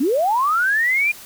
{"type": "linear sweep", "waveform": "sine", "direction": "up", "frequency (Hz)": [235.8, 2444], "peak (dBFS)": -15, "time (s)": [0, 1.12], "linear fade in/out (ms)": 10, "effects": ["white hiss -40 dBFS RMS until 1.25 s"]}